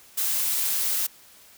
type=noise; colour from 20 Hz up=blue; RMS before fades=-25 dBFS; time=0.17-1.07 s; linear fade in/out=10 ms; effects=white hiss -52 dBFS RMS until 1.57 s